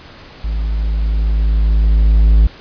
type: tone with level ramp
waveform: triangle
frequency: 53.4 Hz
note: G#1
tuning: 49 cents sharp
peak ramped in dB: -14 to -3 dBFS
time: 0.44-2.47 s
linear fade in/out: 5 ms
effects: pink hiss -38 dBFS RMS until 2.6 s + resampled to 11025 Hz